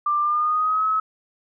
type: tone with pitch glide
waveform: sine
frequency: 1186 to 1285.9 Hz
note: D6 to E6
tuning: +17 to -43 cents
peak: -18 dBFS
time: 0.06-1 s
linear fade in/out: 5 ms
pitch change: +140 cents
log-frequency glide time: 0.21-0.85 s
effects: none